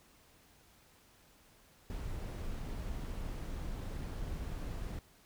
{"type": "noise", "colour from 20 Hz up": "brown", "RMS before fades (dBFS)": -40, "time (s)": [1.9, 4.99], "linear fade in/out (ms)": 2, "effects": ["pink hiss -64 dBFS RMS until 5.25 s"]}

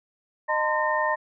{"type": "tone cluster", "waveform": "sine", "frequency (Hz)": [614, 900, 1030, 1827], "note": ["D#5", "A5", "C6", "A#6"], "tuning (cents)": [-23, 39, -28, -35], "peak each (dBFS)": -27, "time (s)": [0.48, 1.16], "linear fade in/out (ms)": 20, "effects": []}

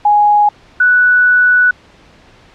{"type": "tone pair in turn", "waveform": "sine", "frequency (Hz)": [830.6, 1480], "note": ["G#5", "F#6"], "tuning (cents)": [0, 0], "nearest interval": "minor seventh", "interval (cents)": 1000, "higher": "second", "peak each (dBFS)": -6, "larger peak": "neither", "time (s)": [[0.05, 0.49], [0.8, 1.71]], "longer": "second", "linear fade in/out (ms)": 5, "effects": ["pink hiss -44 dBFS RMS until 2.54 s", "low-pass 4000 Hz 12 dB/octave"]}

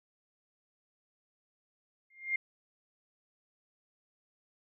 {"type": "tone with exponential growth", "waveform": "sine", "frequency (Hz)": 2116, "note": "C7", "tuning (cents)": 19, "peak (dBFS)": -25, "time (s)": [2.1, 2.36], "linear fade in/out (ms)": 5, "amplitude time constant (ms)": 55, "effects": []}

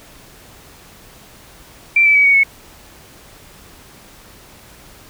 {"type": "tone with pitch steps", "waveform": "sine", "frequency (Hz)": [2349, 2311, 2274, 2238, 2202], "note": ["D7", "D7", "C#7", "C#7", "C#7"], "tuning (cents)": [0, -28, 44, 16, -12], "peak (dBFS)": -8, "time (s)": [1.96, 2.435], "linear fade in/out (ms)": 5, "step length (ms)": 95, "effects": ["pink hiss -43 dBFS RMS until 5.09 s"]}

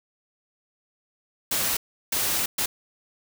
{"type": "noise bursts at uneven times", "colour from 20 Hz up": "white", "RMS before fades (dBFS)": -25, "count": 3, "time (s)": [[1.51, 1.77], [2.12, 2.46], [2.58, 2.66]], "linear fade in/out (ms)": 5, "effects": []}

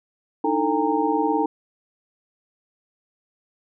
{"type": "tone cluster", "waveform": "sine", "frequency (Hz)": [299, 318.7, 445.5, 807, 922], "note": ["D4", "D#4", "A4", "G#5", "A#5"], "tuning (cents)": [31, 42, 22, -50, -19], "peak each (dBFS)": -25, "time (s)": [0.44, 1.46], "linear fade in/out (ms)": 5, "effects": []}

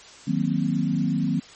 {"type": "chord", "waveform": "sine", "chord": "C half-diminished seventh", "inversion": "first", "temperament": "equal with one note detuned", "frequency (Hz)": [157.01, 185, 233.1, 261.6], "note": ["Eb3", "Gb3", "Bb3", "C4"], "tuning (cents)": [16, 0, 0, 0], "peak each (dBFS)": -26, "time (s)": [0.27, 1.4], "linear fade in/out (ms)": 10, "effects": ["white hiss -46 dBFS RMS until 1.55 s", "MP3 32 kbps"]}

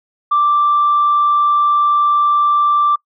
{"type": "tone", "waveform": "sine", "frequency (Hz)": 1174.7, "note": "D6", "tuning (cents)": 0, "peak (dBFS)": -9, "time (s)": [0.31, 2.96], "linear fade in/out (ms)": 10, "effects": ["noise-tail reverb RT60 0.1 s tail -25 dB re dry", "tanh soft clip ceiling -6 dBFS"]}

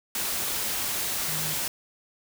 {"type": "tone in noise", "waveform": "sine", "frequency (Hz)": 155.56, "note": "D#3", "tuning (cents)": 0, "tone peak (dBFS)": -36, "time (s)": [1.28, 1.54], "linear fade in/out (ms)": 2, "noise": "white", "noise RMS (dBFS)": -29, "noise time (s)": [0.15, 1.68], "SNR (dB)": -10, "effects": []}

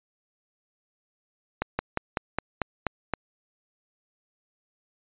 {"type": "slowing click train", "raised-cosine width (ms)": 0.5, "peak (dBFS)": -10, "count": 8, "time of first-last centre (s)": [1.62, 3.137], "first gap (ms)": 170, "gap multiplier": 1.08, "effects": ["resampled to 8000 Hz"]}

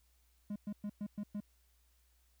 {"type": "tone bursts", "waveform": "triangle", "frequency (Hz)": 206.3, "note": "G#3", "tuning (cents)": -11, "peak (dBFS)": -35, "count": 6, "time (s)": [0.5, 1.404], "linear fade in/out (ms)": 5, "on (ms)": 59, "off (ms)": 110, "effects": ["added 60 Hz sine -69 dBFS peak until 2.4 s", "white hiss -75 dBFS RMS until 2.4 s"]}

